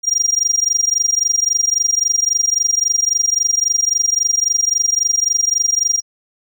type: tone with amplitude modulation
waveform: triangle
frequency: 5700 Hz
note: F8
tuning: 34 cents sharp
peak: -7 dBFS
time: 0.03-6.02 s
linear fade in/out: 50 ms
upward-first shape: sine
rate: 23.7 Hz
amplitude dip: 95%
effects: tanh soft clip ceiling -7 dBFS